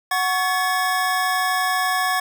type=tone cluster; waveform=square; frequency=740 / 1111 / 1716 Hz; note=F#5 / C#6 / A6; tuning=0 / +4 / -44 cents; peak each=-24 dBFS; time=0.11-2.2 s; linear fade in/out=5 ms; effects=none